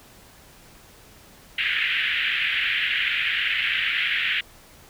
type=band-pass noise; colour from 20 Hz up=white; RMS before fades=-24 dBFS; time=1.58-4.41 s; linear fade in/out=5 ms; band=1600 to 3100 Hz; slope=48 dB/octave; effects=pink hiss -50 dBFS RMS until 4.89 s